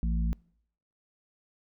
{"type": "harmonic tone", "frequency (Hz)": 56.5, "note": "A1", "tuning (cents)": 47, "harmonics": [1, 3, 4], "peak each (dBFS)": [-26, -33, -38], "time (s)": [0.03, 0.33], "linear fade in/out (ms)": 0, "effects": ["noise-tail reverb RT60 0.7 s tail -26 dB re dry"]}